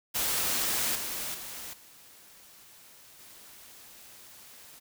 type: noise with level steps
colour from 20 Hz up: white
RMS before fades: -29 / -35 / -41 / -54 / -51 dBFS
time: 0.14-4.8 s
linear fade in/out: 20 ms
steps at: 0.95 / 1.34 / 1.73 / 3.19 s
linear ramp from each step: 5 ms
effects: none